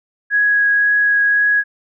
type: tone with vibrato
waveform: sine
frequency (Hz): 1661.2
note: G#6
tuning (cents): 0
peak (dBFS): -11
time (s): 0.3-1.64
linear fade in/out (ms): 50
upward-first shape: triangle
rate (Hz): 1.9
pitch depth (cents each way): 9
effects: none